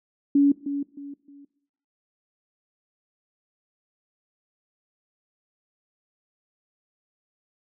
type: tone with echo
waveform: sine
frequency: 282.7 Hz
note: C#4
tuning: 34 cents sharp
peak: -14 dBFS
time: 0.35-0.52 s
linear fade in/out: 5 ms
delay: 310 ms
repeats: 3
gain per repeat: -10 dB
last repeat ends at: 1.45 s
effects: noise-tail reverb RT60 0.7 s tail -19 dB re dry